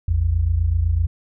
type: tone pair together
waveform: sine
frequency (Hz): 56.06 / 84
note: A1 / E2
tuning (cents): +33 / +33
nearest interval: perfect fifth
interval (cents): 700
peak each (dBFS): -21 / -17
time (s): 0.08-1.07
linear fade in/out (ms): 5
effects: none